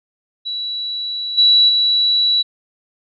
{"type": "tone with level steps", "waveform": "sine", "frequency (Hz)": 3927, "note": "B7", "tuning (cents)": -11, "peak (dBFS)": [-21, -8, -12], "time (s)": [0.45, 2.43], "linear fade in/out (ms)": 20, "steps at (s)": [1.37, 1.68], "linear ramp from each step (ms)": 20, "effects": []}